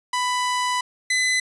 sawtooth tone pair in turn, 994 / 2015 Hz, B5 / B6, +11 / +34 cents, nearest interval octave, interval 1223 cents, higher second, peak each -17 / -15 dBFS, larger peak second, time 0.13-0.81 / 1.1-1.4 s, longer first, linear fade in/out 5 ms, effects resampled to 24000 Hz

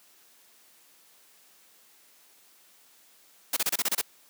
white noise bursts, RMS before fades -26 dBFS, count 8, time 3.53-4.014 s, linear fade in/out 5 ms, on 36 ms, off 28 ms, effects white hiss -59 dBFS RMS until 4.29 s + high-pass 200 Hz 12 dB/octave

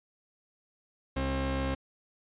sawtooth tone pair together, 66.85 / 267.4 Hz, C2 / C4, +38 / +38 cents, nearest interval 2 octaves, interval 2400 cents, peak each -27 dBFS, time 1.16-1.75 s, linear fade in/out 10 ms, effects resampled to 8000 Hz

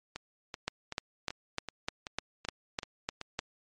two click trains, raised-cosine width 0.2 ms, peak -14 / -21 dBFS, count 10 / 9, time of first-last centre 0.68-3.391 / 0.16-3.213 s, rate 3.32 / 2.62 Hz, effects MP3 48 kbps

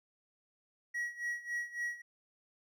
triangle tone with tremolo, 1914 Hz, A#6, 45 cents sharp, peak -31 dBFS, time 0.94-2.02 s, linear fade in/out 10 ms, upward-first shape sine, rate 3.6 Hz, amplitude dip 85%, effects none

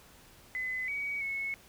sine tone with pitch steps, 2025 / 2261 / 2196 Hz, B6 / C#7 / C#7, +43 / +34 / -17 cents, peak -32 dBFS, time 0.55-1.54 s, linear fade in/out 0 ms, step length 330 ms, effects pink hiss -57 dBFS RMS until 1.68 s

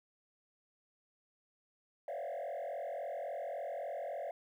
sine tone with frequency modulation, 622.3 Hz, D#5, in tune, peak -35 dBFS, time 2.08-4.31 s, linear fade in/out 2 ms, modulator 43.6 Hz, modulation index 2.1, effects tanh soft clip ceiling -37 dBFS + 12-bit

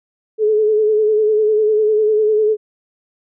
sine tone with vibrato, 428.8 Hz, A4, 45 cents flat, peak -11 dBFS, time 0.38-2.57 s, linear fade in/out 50 ms, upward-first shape sine, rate 10 Hz, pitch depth 40 cents each way, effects none

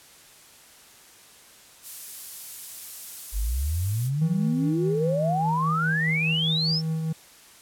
violet noise, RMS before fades -34 dBFS, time 1.82-4.11 s, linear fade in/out 50 ms
sine exponential sweep, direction up, 46.18 to 5470 Hz, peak -23 dBFS, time 3.32-6.82 s, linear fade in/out 50 ms
triangle tone with tremolo, 160 Hz, D#3, 49 cents sharp, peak -21 dBFS, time 4.21-7.13 s, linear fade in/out 10 ms, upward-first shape triangle, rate 4.9 Hz, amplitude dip 35%
effects white hiss -51 dBFS RMS until 7.61 s + low-pass 12000 Hz 12 dB/octave

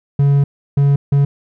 triangle tone bursts at uneven times, 141 Hz, C#3, 30 cents sharp, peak -7 dBFS, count 3, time 0.19-0.44 / 0.77-0.96 / 1.12-1.25 s, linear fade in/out 5 ms, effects none

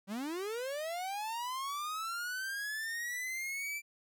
45% pulse linear sweep, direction up, 185 to 2349 Hz, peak -36 dBFS, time 0.07-3.82 s, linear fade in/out 50 ms, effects none

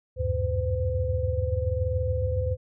sine tone cluster, 75.8 / 89.7 / 96.9 / 117.3 / 510 Hz, D#2 / F2 / G2 / A#2 / C5, -45 / +47 / -20 / +11 / -44 cents, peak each -28 / -36 / -28 / -36 / -29 dBFS, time 0.16-2.57 s, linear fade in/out 50 ms, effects none

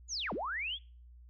sine linear two-way sweep, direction down then up, 7040 to 160 to 3498 Hz, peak -34 dBFS, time 0.08-0.79 s, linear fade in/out 50 ms, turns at 0.33 s, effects noise-tail reverb RT60 0.4 s tail -24 dB re dry + added 60 Hz sine -52 dBFS peak until 1.29 s

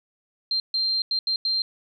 sine tone bursts at uneven times, 4165 Hz, C8, 9 cents flat, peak -21 dBFS, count 5, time 0.51-0.6 / 0.74-1.02 / 1.11-1.19 / 1.27-1.36 / 1.45-1.62 s, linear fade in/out 2 ms, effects none

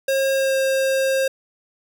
square tone with pitch glide, 539 to 534 Hz, C#5 to C5, -49 to +35 cents, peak -18 dBFS, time 0.08-1.28 s, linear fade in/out 5 ms, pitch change -16 cents, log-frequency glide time 0.34-0.56 s, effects none

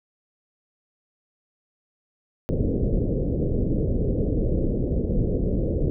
pink low-pass noise, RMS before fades -23 dBFS, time 2.49-5.9 s, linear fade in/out 0 ms, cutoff 530 Hz, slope 48 dB/octave, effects none

